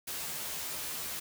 white noise with comb filter, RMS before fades -38 dBFS, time 0.07-1.2 s, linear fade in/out 10 ms, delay 13 ms, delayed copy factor +0.7, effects none

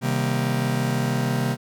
45% pulse chord, C minor seventh, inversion none, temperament just, 130.81 / 156.98 / 196.22 / 235.5 Hz, C3 / Eb3 / G3 / Bb3, 0 / +16 / +2 / +18 cents, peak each -24 / -29 / -30 / -27 dBFS, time 0.01-1.57 s, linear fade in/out 50 ms, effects none

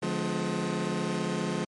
25% pulse chord, D diminished seventh, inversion none, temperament just, 146.83 / 176.2 / 211.4 / 253.7 Hz, D3 / F3 / Ab3 / Cb4, 0 / +16 / +31 / +47 cents, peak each -32 / -28 / -29 / -34 dBFS, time 0.02-1.65 s, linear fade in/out 10 ms, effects low-pass 10000 Hz 12 dB/octave + MP3 48 kbps

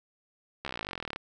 slowing click train, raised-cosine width 0.3 ms, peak -19 dBFS, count 26, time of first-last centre 0.65-1.16 s, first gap 14 ms, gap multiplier 1.03, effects none

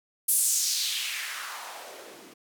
blue noise with band-pass filter sweep, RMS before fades -30 dBFS, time 0.28-2.34 s, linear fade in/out 10 ms, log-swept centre 11000 to 250 Hz, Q 2.2, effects none

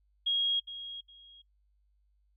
sine tone with echo, 3279 Hz, G#7, 23 cents flat, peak -26 dBFS, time 0.26-0.6 s, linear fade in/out 10 ms, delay 410 ms, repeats 2, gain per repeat -13 dB, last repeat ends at 1.42 s, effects noise-tail reverb RT60 0.1 s tail -21 dB re dry + added 50 Hz sine -67 dBFS peak until 2.36 s

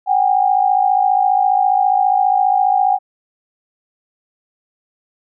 sine tone pair together, 751.2 / 806 Hz, F#5 / G5, +26 / +48 cents, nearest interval minor second, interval 122 cents, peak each -14 / -14 dBFS, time 0.06-2.99 s, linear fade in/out 50 ms, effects none

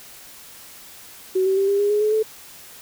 sine tone with pitch steps, 375.2 / 383.3 / 391.6 / 400 / 408.7 / 417.5 / 426.5 / 435.7 Hz, F#4 / G4 / G4 / G4 / G#4 / G#4 / G#4 / A4, +24 / -39 / -2 / +35 / -28 / +9 / +46 / -17 cents, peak -16 dBFS, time 1.35-2.23 s, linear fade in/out 10 ms, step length 110 ms, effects white hiss -43 dBFS RMS until 2.81 s

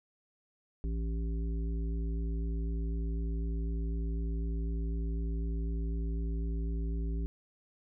harmonic tone, 56 Hz, A1, 31 cents sharp, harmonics 1 / 3 / 5 / 7, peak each -31 / -41 / -45 / -48 dBFS, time 0.84-7.26 s, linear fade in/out 0 ms, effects none

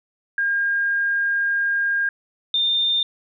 sine tone pair in turn, 1614 / 3613 Hz, G#6 / A7, -50 / +45 cents, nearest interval octave + major second, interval 1395 cents, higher second, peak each -18 / -17 dBFS, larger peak second, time 0.38-2.09 / 2.54-3.03 s, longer first, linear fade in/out 2 ms, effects none

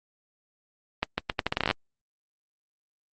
accelerating click train, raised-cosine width 0.3 ms, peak -8 dBFS, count 14, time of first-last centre 1.03-1.711 s, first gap 150 ms, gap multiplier 0.79, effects Opus 24 kbps

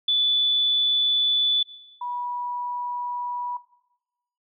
sine tone pair in turn, 3474 / 974.9 Hz, A7 / B5, -23 / -23 cents, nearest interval octave + minor seventh, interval 2200 cents, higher first, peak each -18 / -28 dBFS, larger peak first, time 0.08-1.63 / 2.01-3.57 s, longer second, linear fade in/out 5 ms, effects noise-tail reverb RT60 1.0 s tail -17 dB re dry

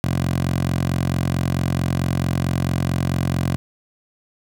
10% pulse tone with high-pass filter, 44.52 Hz, F1, 34 cents sharp, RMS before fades -21 dBFS, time 0.04-3.56 s, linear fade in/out 0 ms, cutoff 110 Hz, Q 2.4, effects none

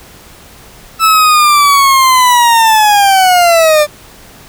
40% pulse linear sweep, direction down, 1318.5 to 587.3 Hz, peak -4 dBFS, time 0.99-3.87 s, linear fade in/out 50 ms, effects pink hiss -37 dBFS RMS until 4.48 s

